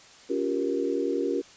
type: chord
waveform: sine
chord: G half-diminished seventh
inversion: second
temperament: just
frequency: 282.2 / 352.8 / 392 / 470.4 Hz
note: Db4 / F4 / G4 / Bb4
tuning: +31 / +18 / 0 / +16 cents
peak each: -30 dBFS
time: 0.29-1.42 s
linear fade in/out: 20 ms
effects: white hiss -51 dBFS RMS until 1.56 s + resampled to 16000 Hz